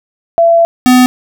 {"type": "tone pair in turn", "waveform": ["sine", "square"], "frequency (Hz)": [673, 251.7], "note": ["E5", "B3"], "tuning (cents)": [36, 33], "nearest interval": "octave + perfect fourth", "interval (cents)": 1703, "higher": "first", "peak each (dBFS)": -4, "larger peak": "neither", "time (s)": [[0.38, 0.65], [0.86, 1.06]], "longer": "first", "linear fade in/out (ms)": 0, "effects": []}